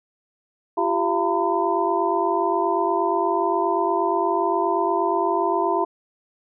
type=tone cluster; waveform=sine; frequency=342.7 / 390.7 / 682 / 917 / 1006 Hz; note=F4 / G4 / F5 / A#5 / B5; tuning=-33 / -6 / -41 / -29 / +32 cents; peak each=-25 dBFS; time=0.77-5.85 s; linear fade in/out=10 ms; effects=none